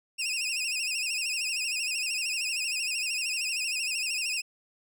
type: tone with vibrato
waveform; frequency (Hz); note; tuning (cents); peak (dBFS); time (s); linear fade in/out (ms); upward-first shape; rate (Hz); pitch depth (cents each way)
20% pulse; 2619; E7; -12; -23; 0.18-4.42; 20; sine; 13; 110
effects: none